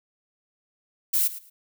violet noise with echo, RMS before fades -22 dBFS, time 1.13-1.28 s, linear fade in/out 10 ms, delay 110 ms, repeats 2, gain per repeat -15 dB, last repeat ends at 1.5 s, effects none

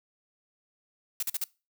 blue noise bursts, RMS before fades -30 dBFS, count 4, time 1.2-1.44 s, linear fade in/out 2 ms, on 27 ms, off 44 ms, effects noise-tail reverb RT60 0.3 s tail -23 dB re dry

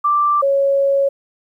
sine tone pair in turn, 1176 / 553.2 Hz, D6 / C#5, +2 / -4 cents, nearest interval octave + minor second, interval 1306 cents, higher first, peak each -12 dBFS, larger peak neither, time 0.04-0.42 / 0.42-1.09 s, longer second, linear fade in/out 10 ms, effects 9-bit

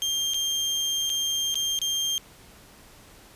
30% pulse tone with dropouts, 3188 Hz, G7, 28 cents sharp, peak -21 dBFS, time 0.02-2.18 s, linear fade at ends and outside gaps 0 ms, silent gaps 0.336-0.343 / 1.095-1.1 / 1.543-1.555 / 1.789-1.816 s, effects pink hiss -51 dBFS RMS until 3.35 s + resampled to 32000 Hz

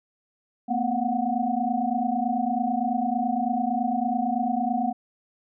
sine tone cluster, 228.4 / 251.7 / 719 / 748 Hz, A#3 / B3 / F#5 / F#5, -35 / +33 / -50 / +19 cents, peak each -28 dBFS, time 0.68-4.93 s, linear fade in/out 20 ms, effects none

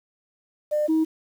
sine tone pair in turn, 600 / 317.8 Hz, D5 / D#4, +37 / +37 cents, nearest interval major seventh, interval 1100 cents, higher first, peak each -19 / -16 dBFS, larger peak second, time 0.71-0.88 / 0.88-1.05 s, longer neither, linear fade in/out 20 ms, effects tanh soft clip ceiling -15 dBFS + 8-bit

